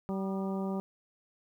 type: harmonic tone with a mistuned harmonic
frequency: 192.7 Hz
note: G3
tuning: 29 cents flat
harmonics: 1 / 2 / 3 / 4 / 5 / 6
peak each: -32 / -38 / -42 / -44 / -46 / -48 dBFS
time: 0.09-0.8 s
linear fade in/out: 0 ms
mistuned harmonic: 6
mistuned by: +72 cents
effects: 11-bit